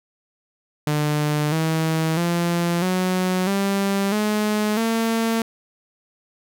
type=tone with pitch steps; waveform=sawtooth; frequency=149.6 / 160.34 / 171.85 / 184.18 / 197.4 / 211.6 / 226.8 Hz; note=D3 / E3 / F3 / F#3 / G3 / G#3 / A#3; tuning=+32 / -48 / -28 / -8 / +12 / +33 / -47 cents; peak=-15 dBFS; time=0.87-5.42 s; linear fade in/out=2 ms; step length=650 ms; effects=none